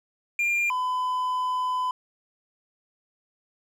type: tone pair in turn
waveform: triangle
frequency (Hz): 2397 / 1007.8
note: D7 / B5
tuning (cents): +35 / +35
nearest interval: octave + minor third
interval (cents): 1500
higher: first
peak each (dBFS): -20 / -22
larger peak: first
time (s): 0.39-0.7 / 0.7-1.91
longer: second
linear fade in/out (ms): 2
effects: none